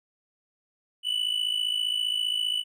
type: tone with amplitude modulation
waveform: triangle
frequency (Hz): 2973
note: F#7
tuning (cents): +8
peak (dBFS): -20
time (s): 1.03-2.64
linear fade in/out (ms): 50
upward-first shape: sine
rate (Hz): 55.1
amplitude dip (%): 75
effects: none